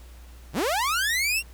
sawtooth linear sweep, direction up, 100 to 2807 Hz, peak -19 dBFS, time 0.53-1.43 s, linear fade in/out 50 ms, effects added 60 Hz sine -43 dBFS peak until 1.53 s + pink hiss -54 dBFS RMS until 1.53 s

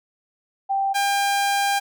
sine / sawtooth tone pair in turn, 784 / 800 Hz, G5 / G5, 0 / +35 cents, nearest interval unison, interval 35 cents, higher second, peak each -19 / -15 dBFS, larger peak second, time 0.69-0.94 / 0.94-1.8 s, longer second, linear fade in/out 20 ms, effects none

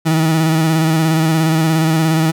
30% pulse tone with vibrato, 160 Hz, D#3, 49 cents sharp, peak -9 dBFS, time 0.05-2.32 s, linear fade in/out 20 ms, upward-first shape square, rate 17 Hz, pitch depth 30 cents each way, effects none

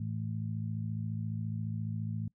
harmonic tone, 54.5 Hz, A1, 16 cents flat, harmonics 2 / 3 / 4, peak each -35 / -39 / -41 dBFS, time 0-2.28 s, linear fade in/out 5 ms, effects noise-tail reverb RT60 0.1 s tail -23 dB re dry

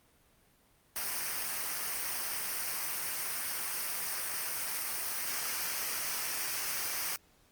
white noise with comb filter, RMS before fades -35 dBFS, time 0.96-7.16 s, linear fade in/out 0 ms, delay 0.27 ms, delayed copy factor -0.55, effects pink hiss -66 dBFS RMS until 7.51 s + Opus 32 kbps

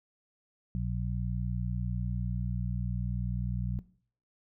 harmonic tone, 60.2 Hz, B1, 44 cents flat, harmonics 1 / 2 / 3, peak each -34 / -34 / -34 dBFS, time 0.75-3.79 s, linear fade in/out 0 ms, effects noise-tail reverb RT60 0.5 s tail -18 dB re dry

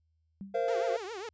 sine tone with exponential decay, 196 Hz, G3, in tune, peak -36 dBFS, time 0.41-0.71 s, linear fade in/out 0 ms, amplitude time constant 64 ms
triangle chord, Bb suspended second, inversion none, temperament equal with one note detuned, 466.2 / 523.3 / 683.3 Hz, Bb4 / C5 / F5, 0 / 0 / -38 cents, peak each -30 dBFS, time 0.54-0.97 s, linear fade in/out 10 ms
sawtooth tone with vibrato, 415.3 Hz, G#4, in tune, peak -34 dBFS, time 0.68-1.29 s, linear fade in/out 2 ms, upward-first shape triangle, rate 7.4 Hz, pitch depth 270 cents each way
effects added 80 Hz sine -70 dBFS peak until 1.33 s + resampled to 16000 Hz

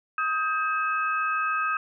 sine tone cluster, 1259 / 1586 / 2580 Hz, D#6 / G6 / E7, +20 / +20 / -38 cents, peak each -25 / -29 / -33 dBFS, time 0.18-1.77 s, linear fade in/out 2 ms, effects none

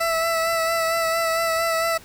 20% pulse tone with vibrato, 659.3 Hz, E5, in tune, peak -15 dBFS, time 0-1.98 s, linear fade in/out 10 ms, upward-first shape sine, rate 4.4 Hz, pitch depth 23 cents each way, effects pink hiss -46 dBFS RMS until 2.04 s

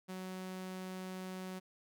sawtooth tone, 186.1 Hz, F#3, 10 cents sharp, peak -38 dBFS, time 0.08-1.6 s, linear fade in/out 20 ms, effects none

